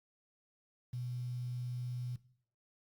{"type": "tone with quantisation", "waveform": "sine", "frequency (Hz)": 123.47, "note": "B2", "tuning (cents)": 0, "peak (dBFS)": -37, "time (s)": [0.93, 2.16], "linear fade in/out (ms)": 5, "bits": 10, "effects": ["noise-tail reverb RT60 0.6 s tail -19 dB re dry", "Opus 48 kbps"]}